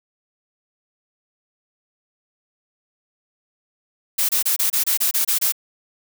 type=noise bursts; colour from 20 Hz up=blue; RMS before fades=-19 dBFS; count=10; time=4.18-5.523 s; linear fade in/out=10 ms; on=110 ms; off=27 ms; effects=none